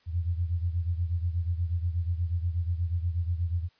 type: beating tone pair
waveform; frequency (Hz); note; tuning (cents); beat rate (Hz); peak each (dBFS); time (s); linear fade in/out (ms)
sine; 84.4 / 92.7; E2 / F#2; +41 / +4; 8.3; -27 / -32; 0.06-3.69; 50
effects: white hiss -66 dBFS RMS until 3.79 s + resampled to 11025 Hz